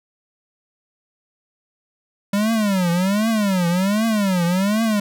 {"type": "tone with vibrato", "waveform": "square", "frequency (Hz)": 196.8, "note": "G3", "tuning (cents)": 7, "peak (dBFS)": -17, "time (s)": [2.33, 5], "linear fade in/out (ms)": 5, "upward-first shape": "triangle", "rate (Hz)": 1.3, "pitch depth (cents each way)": 270, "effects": []}